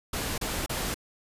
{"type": "noise bursts", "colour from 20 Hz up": "pink", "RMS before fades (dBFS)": -31, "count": 3, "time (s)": [0.13, 0.944], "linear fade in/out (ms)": 5, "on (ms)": 250, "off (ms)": 32, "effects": ["resampled to 32000 Hz"]}